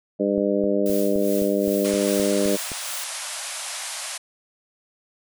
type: harmonic tone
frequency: 100.6 Hz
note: G2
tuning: 45 cents sharp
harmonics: 2 / 3 / 4 / 5 / 6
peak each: -25 / -25 / -25 / -25 / -25 dBFS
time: 0.19-2.57 s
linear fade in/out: 20 ms
type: click train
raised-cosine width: 2 ms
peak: -20 dBFS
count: 10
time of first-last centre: 0.38-2.718 s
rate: 3.85 Hz
type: noise with tremolo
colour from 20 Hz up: blue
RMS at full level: -33 dBFS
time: 0.86-3.04 s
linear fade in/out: 0 ms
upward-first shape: sine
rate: 2.5 Hz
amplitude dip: 70%
type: band-pass noise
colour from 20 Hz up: white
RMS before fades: -32 dBFS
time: 1.84-4.18 s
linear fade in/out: 10 ms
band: 550 to 11000 Hz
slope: 96 dB/octave
effects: none